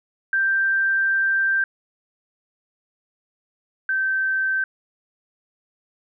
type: tone pair in turn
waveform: sine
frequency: 1572 / 1551.3 Hz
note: G6 / G6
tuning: +4 / -19 cents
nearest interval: unison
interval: 23 cents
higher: first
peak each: -17 / -19 dBFS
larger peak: first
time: 0.33-1.64 / 3.89-4.64 s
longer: first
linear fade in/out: 2 ms
effects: none